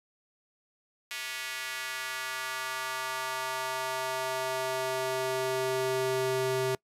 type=tone with high-pass filter sweep; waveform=square; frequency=130.3 Hz; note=C3; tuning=7 cents flat; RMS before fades=-32 dBFS; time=1.11-6.75 s; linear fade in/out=0 ms; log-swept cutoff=2200 to 290 Hz; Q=1.5; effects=noise-tail reverb RT60 0.1 s tail -24 dB re dry + resampled to 32000 Hz